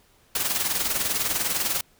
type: noise with tremolo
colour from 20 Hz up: white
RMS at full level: -23 dBFS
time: 0.35-1.81 s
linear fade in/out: 5 ms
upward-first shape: sine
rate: 20 Hz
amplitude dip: 60%
effects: pink hiss -60 dBFS RMS until 1.99 s